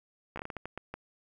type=slowing click train; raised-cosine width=0.5 ms; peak=-23 dBFS; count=10; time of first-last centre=0.36-0.94 s; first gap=14 ms; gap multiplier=1.36; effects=10-bit